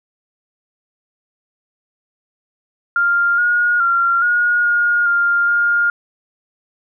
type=tone with pitch steps; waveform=sine; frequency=1398 / 1437 / 1380 / 1439 / 1427 / 1400 / 1412 Hz; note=F6 / F6 / F6 / F#6 / F6 / F6 / F6; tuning=+1 / +49 / -21 / -49 / +37 / +4 / +19 cents; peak=-12 dBFS; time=2.96-5.9 s; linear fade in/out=2 ms; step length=420 ms; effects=none